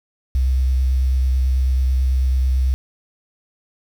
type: tone with vibrato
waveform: sine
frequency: 64.8 Hz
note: C2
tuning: 16 cents flat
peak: -13 dBFS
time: 0.35-2.74 s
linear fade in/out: 0 ms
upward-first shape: sine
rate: 9.1 Hz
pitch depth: 20 cents each way
effects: tanh soft clip ceiling -10 dBFS + 7-bit